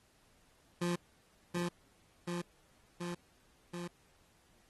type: tone with echo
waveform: 25% pulse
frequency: 174.4 Hz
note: F3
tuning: 2 cents flat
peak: -28 dBFS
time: 0.81-0.96 s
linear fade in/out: 10 ms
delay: 730 ms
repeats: 4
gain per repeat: -2 dB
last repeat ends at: 3.88 s
effects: pink hiss -69 dBFS RMS until 4.69 s + AAC 32 kbps